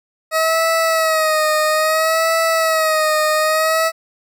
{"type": "tone with vibrato", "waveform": "20% pulse", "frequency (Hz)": 635, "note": "D#5", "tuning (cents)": 35, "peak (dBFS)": -9, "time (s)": [0.31, 3.92], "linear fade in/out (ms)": 50, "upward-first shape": "sine", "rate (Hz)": 0.6, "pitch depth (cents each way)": 53, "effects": []}